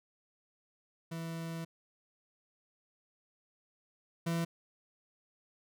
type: tone pair in turn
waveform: 40% pulse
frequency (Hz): 164.81 / 167.3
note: E3 / E3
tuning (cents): 0 / +26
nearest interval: unison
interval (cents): 26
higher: second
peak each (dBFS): -37 / -30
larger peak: second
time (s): 1.11-1.65 / 4.26-4.45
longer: first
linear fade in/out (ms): 10
effects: none